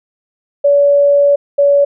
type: tone pair in turn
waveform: sine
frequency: 570 / 567.8 Hz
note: C#5 / C#5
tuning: +48 / +41 cents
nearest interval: unison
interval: 7 cents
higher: first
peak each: -6 dBFS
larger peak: neither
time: 0.64-1.36 / 1.58-1.85 s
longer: first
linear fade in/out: 10 ms
effects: none